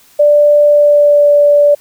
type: tone with pitch glide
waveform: sine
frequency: 588 to 581.9 Hz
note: D5 to D5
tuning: +2 to -16 cents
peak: -4 dBFS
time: 0.19-1.75 s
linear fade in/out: 10 ms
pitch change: -18 cents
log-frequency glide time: 0.65-1.3 s
effects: white hiss -46 dBFS RMS until 1.8 s